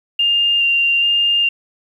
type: tone with vibrato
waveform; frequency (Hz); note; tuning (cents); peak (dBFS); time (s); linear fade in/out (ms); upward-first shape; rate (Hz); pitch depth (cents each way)
sine; 2794; F7; 0; -12; 0.19-1.49; 5; square; 1.2; 10
effects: 8-bit